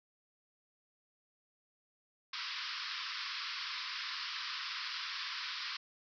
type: band-pass noise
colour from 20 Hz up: white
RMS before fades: -41 dBFS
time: 2.33-5.77 s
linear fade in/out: 5 ms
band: 1000 to 5300 Hz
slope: 96 dB/octave
effects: none